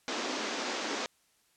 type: band-pass noise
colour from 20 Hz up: pink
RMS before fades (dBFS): -35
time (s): 0.08-1.06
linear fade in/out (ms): 0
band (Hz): 230 to 6900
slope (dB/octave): 48
effects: white hiss -69 dBFS RMS until 1.56 s + low-pass 11000 Hz 12 dB/octave